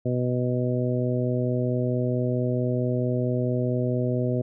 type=harmonic tone; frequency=124.5 Hz; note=B2; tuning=14 cents sharp; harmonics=1 / 2 / 3 / 4 / 5; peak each=-25 / -28 / -30 / -31 / -32 dBFS; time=0.05-4.42 s; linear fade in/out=10 ms; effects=none